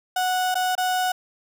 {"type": "tone with dropouts", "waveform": "35% pulse", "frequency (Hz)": 737, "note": "F#5", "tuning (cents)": -7, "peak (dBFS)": -19, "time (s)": [0.16, 1.12], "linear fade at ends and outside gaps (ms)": 5, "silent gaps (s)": [[0.544, 0.553], [0.753, 0.778]], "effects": []}